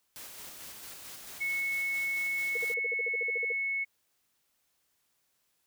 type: noise with tremolo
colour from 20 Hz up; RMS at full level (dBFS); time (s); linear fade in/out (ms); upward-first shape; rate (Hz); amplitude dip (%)
white; -45; 0.16-2.74; 0; square; 4.5; 25
type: tone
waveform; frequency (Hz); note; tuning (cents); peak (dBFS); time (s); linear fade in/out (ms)
sine; 2200; C#7; -14; -29; 1.4-3.85; 20
type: tone bursts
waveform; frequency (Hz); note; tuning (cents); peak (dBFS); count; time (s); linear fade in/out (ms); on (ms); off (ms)
sine; 472.2; A#4; +22; -34; 14; 2.55-3.523; 5; 24; 49
effects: white hiss -75 dBFS RMS until 5.66 s